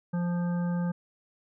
harmonic tone, 174.61 Hz, F3, in tune, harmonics 1 / 3 / 5 / 7 / 9, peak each -26 / -40 / -43 / -48 / -47 dBFS, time 0.13-0.92 s, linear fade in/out 10 ms, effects none

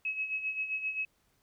sine tone with tremolo, 2568 Hz, E7, 46 cents flat, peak -29 dBFS, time 0.05-1.05 s, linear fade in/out 2 ms, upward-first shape sine, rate 7.6 Hz, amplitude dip 65%, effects pink hiss -72 dBFS RMS until 1.42 s

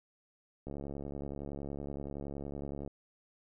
click train, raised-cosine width 2 ms, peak -28 dBFS, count 157, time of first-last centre 0.67-2.877 s, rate 70.7 Hz, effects none

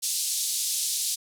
white band-pass noise, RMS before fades -28 dBFS, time 0.02-1.16 s, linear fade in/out 20 ms, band 3700 to 11000 Hz, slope 24 dB/octave, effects none

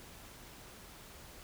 silence, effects pink hiss -53 dBFS RMS until 1.43 s

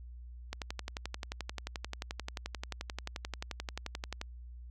click train, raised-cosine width 0.2 ms, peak -20 dBFS, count 43, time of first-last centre 0.53-4.214 s, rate 11.4 Hz, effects added 60 Hz sine -45 dBFS peak until 4.7 s

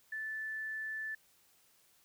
sine tone, 1753 Hz, A6, 7 cents flat, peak -37 dBFS, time 0.12-1.15 s, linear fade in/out 5 ms, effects white hiss -68 dBFS RMS until 2.04 s

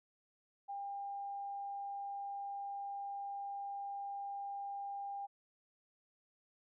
sine tone, 800 Hz, G5, 35 cents sharp, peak -40 dBFS, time 0.68-5.27 s, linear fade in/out 20 ms, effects none

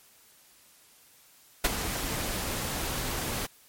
pink noise with ADSR envelope, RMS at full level -21 dBFS, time 1.64-3.47 s, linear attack 8 ms, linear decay 29 ms, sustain -11 dB, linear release 18 ms, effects white hiss -58 dBFS RMS until 3.68 s + MP3 64 kbps

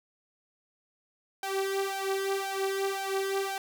sawtooth tone with flanger, 389.4 Hz, G4, 12 cents flat, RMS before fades -31 dBFS, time 1.43-3.58 s, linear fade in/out 2 ms, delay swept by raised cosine 1.3 to 3.2 ms, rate 1.9 Hz, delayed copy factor +0.75, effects none

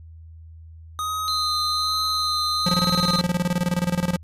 square tone with vibrato, 1244.5 Hz, D#6, in tune, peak -25 dBFS, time 0.99-3.2 s, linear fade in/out 0 ms, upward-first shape sine, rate 1.2 Hz, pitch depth 23 cents each way
sine tone, 4089 Hz, C8, 41 cents flat, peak -23 dBFS, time 1.28-3.21 s, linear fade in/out 0 ms
square tone with tremolo, 176.8 Hz, F3, 22 cents sharp, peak -19 dBFS, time 2.66-4.17 s, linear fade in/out 5 ms, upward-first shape square, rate 19 Hz, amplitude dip 80%
effects added 81 Hz sine -40 dBFS peak until 4.23 s + resampled to 32000 Hz

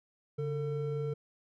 triangle tone pair together, 141.74 / 450 Hz, C#3 / A4, +39 / +39 cents, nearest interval octave + minor sixth, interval 2000 cents, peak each -32 / -33 dBFS, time 0.38-1.14 s, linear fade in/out 10 ms, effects none

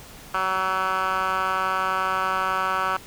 10% pulse tone with band-pass filter, 188.3 Hz, F#3, 31 cents sharp, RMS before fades -24 dBFS, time 0.34-2.97 s, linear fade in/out 5 ms, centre 1400 Hz, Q 3.3, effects pink hiss -44 dBFS RMS until 3.06 s

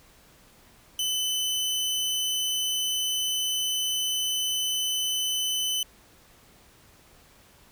sawtooth tone, 3025 Hz, F#7, 38 cents sharp, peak -22 dBFS, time 0.99-5.83 s, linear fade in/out 2 ms, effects pink hiss -56 dBFS RMS until 7.71 s

